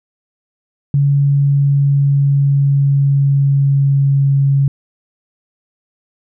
sine tone with pitch glide, 141.2 to 138.53 Hz, C#3 to C#3, +32 to -1 cents, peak -9 dBFS, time 0.94-4.68 s, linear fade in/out 2 ms, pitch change -33 cents, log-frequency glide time 1.05-4.29 s, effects none

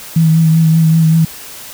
sine tone with vibrato, 161.3 Hz, E3, 37 cents flat, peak -6 dBFS, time 0.16-1.25 s, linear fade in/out 5 ms, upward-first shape triangle, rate 5.2 Hz, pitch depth 33 cents each way, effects white hiss -31 dBFS RMS until 1.73 s

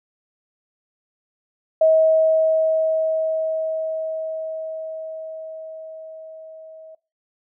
sine tone with level ramp, 638 Hz, D#5, 43 cents sharp, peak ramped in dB -11 to -39 dBFS, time 1.81-6.95 s, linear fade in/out 5 ms, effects noise-tail reverb RT60 0.3 s tail -20 dB re dry

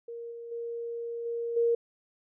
sine tone with level steps, 467.6 Hz, A#4, 5 cents sharp, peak -37 / -39 / -33 / -30 / -22 dBFS, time 0.08-1.75 s, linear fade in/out 5 ms, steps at 0.31 / 0.51 / 1.25 / 1.56 s, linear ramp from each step 10 ms, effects none

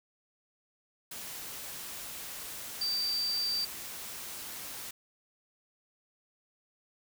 sine tone in noise, 4657 Hz, D8, 15 cents flat, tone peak -29 dBFS, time 2.81-3.65 s, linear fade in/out 5 ms, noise white, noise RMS -42 dBFS, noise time 1.11-4.91 s, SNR +10 dB, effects none

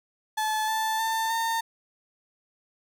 35% pulse tone with pitch steps, 865 / 879.6 / 894.5 / 909.6 Hz, A5 / A5 / A5 / A#5, -30 / -1 / +28 / -43 cents, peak -23 dBFS, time 0.37-1.61 s, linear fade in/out 10 ms, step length 310 ms, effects none

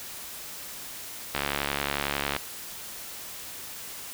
click train, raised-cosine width 0.3 ms, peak -10 dBFS, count 73, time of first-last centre 1.35-2.364 s, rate 71 Hz, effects white hiss -40 dBFS RMS until 4.13 s

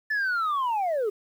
sine linear sweep, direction down, 1760 to 392 Hz, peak -21 dBFS, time 0.1-1.1 s, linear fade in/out 10 ms, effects tanh soft clip ceiling -22 dBFS + 9-bit

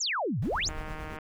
sine exponential two-way sweep, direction down then up, 7650 to 96.3 to 7650 Hz, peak -27 dBFS, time 0-0.69 s, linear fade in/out 10 ms, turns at 0.4 s
brown noise with tremolo, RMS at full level -37 dBFS, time 0.42-1.17 s, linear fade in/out 5 ms, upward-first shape sine, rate 8.7 Hz, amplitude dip 45%
click train, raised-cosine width 0.5 ms, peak -26 dBFS, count 78, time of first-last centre 0.69-1.187 s, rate 155 Hz
effects none

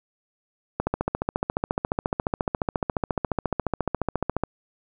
click train, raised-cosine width 1 ms, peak -9 dBFS, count 53, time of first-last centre 0.8-4.436 s, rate 14.3 Hz, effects none

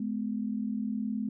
sine tone pair together, 212.3 / 252 Hz, G#3 / B3, +38 / +35 cents, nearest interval minor third, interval 297 cents, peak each -31 / -34 dBFS, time 0-1.29 s, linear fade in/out 5 ms, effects none

